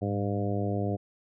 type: harmonic tone with a mistuned harmonic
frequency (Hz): 100.9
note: G#2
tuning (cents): -49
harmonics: 1 / 2 / 3 / 4 / 5 / 6 / 7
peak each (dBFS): -30 / -33 / -35 / -36 / -37 / -38 / -38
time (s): 0.01-0.97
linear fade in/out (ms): 20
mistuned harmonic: 1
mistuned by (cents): +64
effects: none